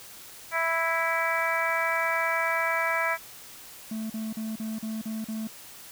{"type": "harmonic tone", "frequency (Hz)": 329.6, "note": "E4", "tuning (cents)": 0, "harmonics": [2, 3, 4, 5, 6, 7], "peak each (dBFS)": [-31, -31, -31, -31, -31, -31], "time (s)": [0.51, 3.18], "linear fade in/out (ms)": 50}
{"type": "tone bursts", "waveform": "triangle", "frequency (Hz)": 220, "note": "A3", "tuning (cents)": 0, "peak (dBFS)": -28, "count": 7, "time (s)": [3.91, 5.474], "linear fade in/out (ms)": 5, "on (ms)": 190, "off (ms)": 39}
{"effects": ["white hiss -46 dBFS RMS until 5.91 s"]}